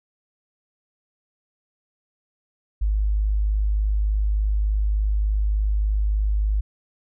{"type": "tone", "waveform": "sine", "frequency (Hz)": 51.7, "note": "G#1", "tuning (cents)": -7, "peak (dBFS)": -18, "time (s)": [2.81, 6.61], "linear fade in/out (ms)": 10, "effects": []}